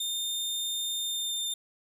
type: tone with pitch glide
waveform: sawtooth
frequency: 3628 to 3607 Hz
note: A#7 to A7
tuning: -48 to +42 cents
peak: -27 dBFS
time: 0-1.54 s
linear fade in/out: 5 ms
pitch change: -10 cents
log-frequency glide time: 1-1.37 s
effects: none